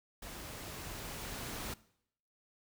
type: noise with level ramp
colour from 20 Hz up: pink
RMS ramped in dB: -47 to -41 dBFS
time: 0.22-1.74 s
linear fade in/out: 5 ms
effects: noise-tail reverb RT60 0.7 s tail -20 dB re dry